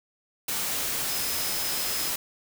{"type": "tone in noise", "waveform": "sine", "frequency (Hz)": 5100, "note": "D#8", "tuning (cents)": 42, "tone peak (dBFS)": -35, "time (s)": [1.09, 2.1], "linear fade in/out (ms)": 5, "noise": "white", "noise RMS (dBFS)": -29, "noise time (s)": [0.48, 2.16], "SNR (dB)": -9, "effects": []}